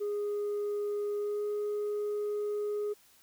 sine tone with pitch glide, 412.6 to 416.2 Hz, G#4 to G#4, -11 to +4 cents, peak -28 dBFS, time 0-2.94 s, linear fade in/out 20 ms, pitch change +15 cents, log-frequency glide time 1.17-1.45 s, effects tanh soft clip ceiling -29 dBFS + white hiss -62 dBFS RMS until 3.22 s

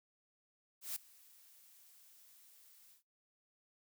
blue noise with ADSR envelope, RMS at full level -39 dBFS, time 0.81-3.03 s, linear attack 150 ms, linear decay 5 ms, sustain -24 dB, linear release 110 ms, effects noise-tail reverb RT60 0.2 s tail -21 dB re dry

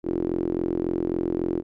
sawtooth tone with band-pass filter, 43.65 Hz, F1, in tune, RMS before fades -26 dBFS, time 0.03-1.63 s, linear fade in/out 50 ms, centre 340 Hz, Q 6.1, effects none

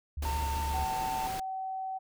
sine tone with vibrato, 71.9 Hz, D2, 36 cents flat, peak -32 dBFS, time 0.17-0.85 s, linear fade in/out 5 ms, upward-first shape sine, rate 5.3 Hz, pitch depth 34 cents each way
pink noise, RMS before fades -40 dBFS, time 0.22-1.4 s, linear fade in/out 5 ms
triangle tone with pitch glide, 906 to 892 Hz, A#5 to A5, -50 to +23 cents, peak -31 dBFS, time 0.25-1.27 s, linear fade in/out 2 ms, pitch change -27 cents, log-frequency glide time 0.4-0.93 s
sine tone, 761 Hz, F#5, 48 cents sharp, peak -33 dBFS, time 0.73-1.99 s, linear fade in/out 20 ms
effects none

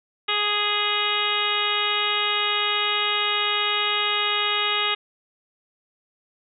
harmonic tone, 415.3 Hz, G#4, in tune, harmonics 1 / 2 / 3 / 4 / 5 / 6 / 7 / 8 / 9, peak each -33 / -33 / -27 / -33 / -29 / -30 / -27 / -30 / -28 dBFS, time 0.28-4.95 s, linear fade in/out 10 ms, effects none

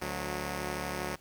5% pulse tone pair together, 72.43 / 182.5 Hz, D2 / F#3, -23 / -24 cents, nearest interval octave + major third, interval 1599 cents, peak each -25 dBFS, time 0.01-1.16 s, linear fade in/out 10 ms, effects pink hiss -60 dBFS RMS until 1.2 s

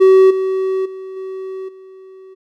triangle tone with level steps, 379.6 Hz, F#4, 44 cents sharp, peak -3 / -13 / -25 / -22 / -34 dBFS, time 0-2.35 s, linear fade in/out 20 ms, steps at 0.3 / 0.85 / 1.16 / 1.68 s, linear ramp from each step 10 ms, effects none

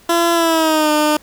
15% pulse tone with pitch glide, 339.3 to 302.3 Hz, F4 to D#4, -50 to -50 cents, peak -6 dBFS, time 0.09-1.17 s, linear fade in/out 5 ms, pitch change -200 cents, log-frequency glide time 0.33-0.91 s, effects pink hiss -48 dBFS RMS until 1.22 s

